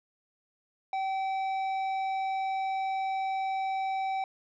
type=tone with tanh clipping; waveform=triangle; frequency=769 Hz; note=G5; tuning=33 cents flat; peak=-30 dBFS; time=0.93-4.24 s; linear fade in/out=2 ms; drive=13 dB; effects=none